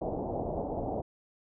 white low-pass noise, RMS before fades -34 dBFS, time 0.01-1.02 s, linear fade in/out 10 ms, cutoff 790 Hz, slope 48 dB/octave, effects none

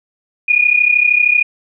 sine tone pair together, 2433 / 2466 Hz, D#7 / D#7, -39 / -16 cents, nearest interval unison, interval 23 cents, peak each -12 dBFS, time 0.48-1.43 s, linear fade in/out 10 ms, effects none

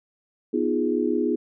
sine chord, F half-diminished seventh, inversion second, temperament equal, 246.9 / 311.1 / 349.2 / 415.3 Hz, Cb4 / Eb4 / F4 / Ab4, 0 / 0 / 0 / 0 cents, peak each -26 dBFS, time 0.53-1.36 s, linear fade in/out 10 ms, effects none

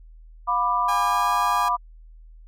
sine chord, B diminished, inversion second, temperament just, 711.2 / 987.8 / 1185.3 Hz, F5 / B5 / D6, +31 / 0 / +16 cents, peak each -28 / -22 / -23 dBFS, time 0.47-1.77 s, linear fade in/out 20 ms
sawtooth tone with pitch glide, 813 to 819.6 Hz, G#5 to G#5, -37 to -23 cents, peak -23 dBFS, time 0.88-1.69 s, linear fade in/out 10 ms, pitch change +14 cents, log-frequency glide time 1.01-1.31 s
effects added 40 Hz sine -43 dBFS peak until 2.47 s + Opus 48 kbps

